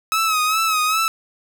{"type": "tone with vibrato", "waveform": "sawtooth", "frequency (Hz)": 1281, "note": "E6", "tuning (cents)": -50, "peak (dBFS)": -13, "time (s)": [0.12, 1.08], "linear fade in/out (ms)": 0, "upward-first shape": "sine", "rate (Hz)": 2.5, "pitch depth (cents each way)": 58, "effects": []}